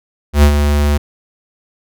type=tone with ADSR envelope; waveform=square; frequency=73 Hz; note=D2; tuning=10 cents flat; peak=-4 dBFS; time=0.33-0.98 s; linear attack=100 ms; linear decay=80 ms; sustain=-7 dB; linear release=11 ms; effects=none